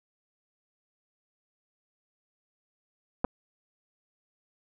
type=clicks; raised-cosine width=1 ms; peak=-13 dBFS; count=2; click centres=3.244 / 3.248 s; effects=none